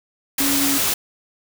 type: tone in noise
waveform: sine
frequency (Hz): 278.9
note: C#4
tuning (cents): +11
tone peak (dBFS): -21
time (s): 0.4-0.78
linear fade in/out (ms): 5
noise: white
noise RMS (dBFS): -20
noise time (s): 0.38-0.94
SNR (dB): -4
effects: none